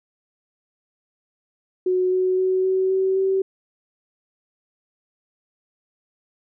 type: tone with pitch steps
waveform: sine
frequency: 367.5 / 370.7 / 373.9 / 377.2 / 380.5 / 383.8 Hz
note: F#4 / F#4 / F#4 / F#4 / F#4 / G4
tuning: -12 / +3 / +18 / +33 / +48 / -37 cents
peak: -17 dBFS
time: 1.86-3.42 s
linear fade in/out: 5 ms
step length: 260 ms
effects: none